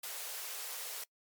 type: high-pass noise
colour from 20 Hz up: white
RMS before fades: -42 dBFS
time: 0.03-1.04 s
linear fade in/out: 5 ms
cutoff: 400 Hz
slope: 96 dB/octave
effects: noise-tail reverb RT60 0.1 s tail -25 dB re dry + MP3 96 kbps